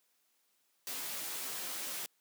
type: noise with comb filter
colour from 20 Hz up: white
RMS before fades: -40 dBFS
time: 0.87-2.06 s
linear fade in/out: 0 ms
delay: 15 ms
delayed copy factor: +0.6
effects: white hiss -75 dBFS RMS until 2.2 s + high-pass 200 Hz 12 dB/octave